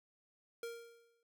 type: tone with exponential decay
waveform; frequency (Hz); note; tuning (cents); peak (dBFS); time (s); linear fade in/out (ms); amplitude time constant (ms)
square; 466.2; A#4; 0; -40; 0.63-1.23; 2; 130
effects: none